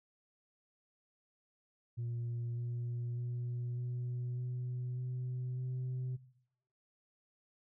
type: tone with pitch steps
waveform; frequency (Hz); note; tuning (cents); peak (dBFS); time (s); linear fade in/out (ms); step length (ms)
sine; 118.6 / 120.05 / 121.51 / 123 / 124.5 / 126.02 / 127.55; A#2 / B2 / B2 / B2 / B2 / B2 / C3; +30 / -49 / -28 / -7 / +14 / +35 / -44; -34; 1.97-6.17; 20; 600
effects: noise-tail reverb RT60 0.7 s tail -18 dB re dry + tanh soft clip ceiling -34 dBFS